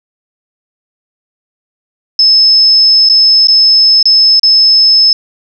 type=tone with dropouts; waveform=sine; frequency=5220 Hz; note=E8; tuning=18 cents flat; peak=-3 dBFS; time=2.19-5.13 s; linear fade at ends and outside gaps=2 ms; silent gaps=3.089-3.097 / 3.472-3.483 / 4.028-4.055 / 4.396-4.432 s; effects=none